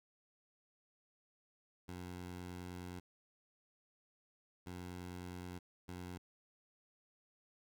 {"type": "tone bursts at uneven times", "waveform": "15% pulse", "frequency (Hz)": 89.6, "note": "F2", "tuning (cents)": 45, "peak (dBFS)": -39, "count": 3, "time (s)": [[1.88, 3], [4.66, 5.59], [5.88, 6.18]], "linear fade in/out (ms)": 10, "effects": []}